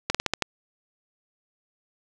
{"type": "slowing click train", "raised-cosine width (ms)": 0.2, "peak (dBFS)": -5, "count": 6, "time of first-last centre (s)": [0.1, 0.423], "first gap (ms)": 46, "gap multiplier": 1.17, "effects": []}